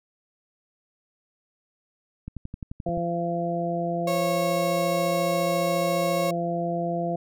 click train, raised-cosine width 5 ms, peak -22 dBFS, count 9, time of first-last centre 2.28-2.976 s, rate 11.5 Hz
harmonic tone, 171.2 Hz, F3, 34 cents flat, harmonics 1 / 2 / 3 / 4, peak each -29 / -32 / -32 / -28 dBFS, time 2.86-7.16 s, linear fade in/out 5 ms
35% pulse tone, 548 Hz, C#5, 20 cents flat, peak -23 dBFS, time 4.07-6.31 s, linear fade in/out 5 ms
effects none

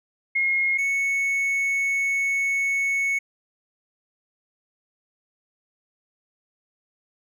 sine / triangle tone pair in turn, 2152 / 2210 Hz, C7 / C#7, +48 / -6 cents, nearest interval unison, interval 46 cents, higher second, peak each -19 dBFS, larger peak neither, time 0.35-0.78 / 0.78-3.19 s, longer second, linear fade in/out 10 ms, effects none

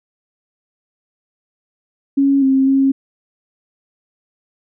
sine tone with pitch steps, 276.4 / 267.1 / 270.7 Hz, C#4 / C4 / C#4, -5 / +36 / -41 cents, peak -10 dBFS, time 2.17-2.92 s, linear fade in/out 10 ms, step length 250 ms, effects none

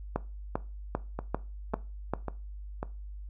two click trains, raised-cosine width 1 ms, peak -19 / -14 dBFS, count 4 / 6, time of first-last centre 1.19-2.829 / 0.16-2.136 s, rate 1.83 / 2.53 Hz, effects noise-tail reverb RT60 0.3 s tail -18 dB re dry + added 50 Hz sine -39 dBFS peak until 3.29 s

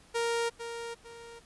sawtooth tone with echo, 466.2 Hz, A#4, in tune, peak -24 dBFS, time 0.14-0.5 s, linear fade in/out 20 ms, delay 450 ms, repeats 2, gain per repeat -9 dB, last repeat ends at 1.4 s, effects pink hiss -59 dBFS RMS until 1.45 s + resampled to 24000 Hz

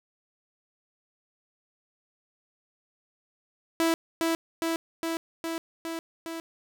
sawtooth tone with echo, 329.1 Hz, E4, 3 cents flat, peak -18 dBFS, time 3.8-3.94 s, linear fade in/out 0 ms, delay 410 ms, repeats 6, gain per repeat -2 dB, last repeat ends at 6.4 s, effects none

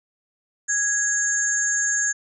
sine tone cluster, 1658 / 6560 / 7210 Hz, G#6 / G#8 / A8, -3 / -22 / +41 cents, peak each -24 dBFS, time 0.68-2.13 s, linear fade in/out 20 ms, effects none

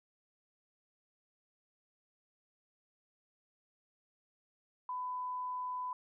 sine tone, 1001 Hz, B5, 23 cents sharp, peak -36 dBFS, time 4.89-5.93 s, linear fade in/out 2 ms, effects none

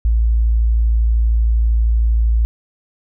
sine tone, 56.4 Hz, A1, 44 cents sharp, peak -11 dBFS, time 0.05-2.45 s, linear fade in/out 0 ms, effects none

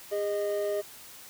triangle tone pair together, 407 / 619 Hz, G#4 / D#5, -35 / -9 cents, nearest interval perfect fifth, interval 726 cents, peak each -28 dBFS, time 0.11-0.82 s, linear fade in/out 20 ms, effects white hiss -48 dBFS RMS until 1.29 s

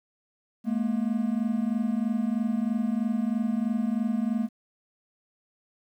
triangle tone pair together, 213.7 / 236.8 Hz, G#3 / A#3, +50 / +27 cents, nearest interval major second, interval 177 cents, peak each -25 dBFS, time 0.64-4.49 s, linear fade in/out 50 ms, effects 10-bit

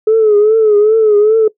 sine tone with vibrato, 429.1 Hz, A4, 43 cents flat, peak -4 dBFS, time 0.07-1.48 s, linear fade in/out 5 ms, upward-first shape triangle, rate 2.5 Hz, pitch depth 87 cents each way, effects noise-tail reverb RT60 0.1 s tail -20 dB re dry + tanh soft clip ceiling -2 dBFS

